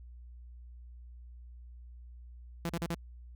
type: tone bursts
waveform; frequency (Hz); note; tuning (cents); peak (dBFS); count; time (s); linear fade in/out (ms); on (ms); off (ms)
sawtooth; 169; E3; +43; -28; 4; 2.65-2.945; 0; 43; 41
effects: added 60 Hz sine -47 dBFS peak until 3.35 s